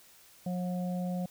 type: harmonic tone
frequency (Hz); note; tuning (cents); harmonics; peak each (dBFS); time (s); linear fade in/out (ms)
180; F#3; -47; 1 / 3 / 4; -31 / -41 / -43; 0.46-1.26; 5
effects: white hiss -58 dBFS RMS until 1.3 s